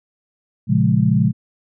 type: chord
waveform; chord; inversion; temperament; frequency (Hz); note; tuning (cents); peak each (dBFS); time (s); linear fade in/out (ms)
sine; Bb minor seventh; none; equal; 116.54 / 138.59 / 174.61 / 207.7; Bb2 / Db3 / F3 / Ab3; 0 / 0 / 0 / 0; -18; 0.67-1.33; 50
effects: none